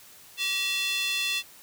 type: tone with high-pass filter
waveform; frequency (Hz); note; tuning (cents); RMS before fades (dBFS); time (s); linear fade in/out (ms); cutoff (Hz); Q
square; 383.5; G4; -38; -28; 0.37-1.43; 50; 3000; 4.5
effects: white hiss -51 dBFS RMS until 1.62 s